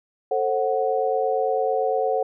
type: chord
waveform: sine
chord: F# diminished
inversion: first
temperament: just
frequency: 444 / 532.8 / 740 Hz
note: A4 / C5 / F#5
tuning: +16 / +31 / 0 cents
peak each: -24 dBFS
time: 0.31-2.23 s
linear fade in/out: 5 ms
effects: none